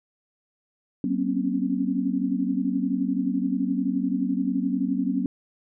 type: tone cluster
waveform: sine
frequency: 190 / 238.3 / 265.6 / 277.2 Hz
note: F#3 / A#3 / C4 / C#4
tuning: +46 / +38 / +26 / 0 cents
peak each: -28 / -28 / -27 / -28 dBFS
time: 1.04-5.26 s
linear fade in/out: 2 ms
effects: none